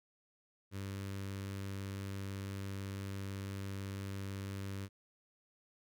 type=tone with notch filter; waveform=sawtooth; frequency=98 Hz; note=G2; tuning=in tune; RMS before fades=-42 dBFS; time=0.71-4.89 s; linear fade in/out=50 ms; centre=750 Hz; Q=1.4; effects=none